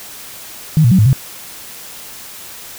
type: tone with pitch steps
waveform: sine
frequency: 156.8 / 118.8 / 187.1 / 107 / 132.4 Hz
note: D#3 / A#2 / F#3 / A2 / C3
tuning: +14 / +33 / +20 / -48 / +21 cents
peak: -6 dBFS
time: 0.77-1.13 s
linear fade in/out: 0 ms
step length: 72 ms
effects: white hiss -33 dBFS RMS until 2.78 s